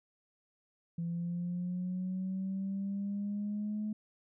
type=linear sweep; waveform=sine; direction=up; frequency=168.2 to 213.8 Hz; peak=-32 dBFS; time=0.98-3.93 s; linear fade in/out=5 ms; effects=tanh soft clip ceiling -29 dBFS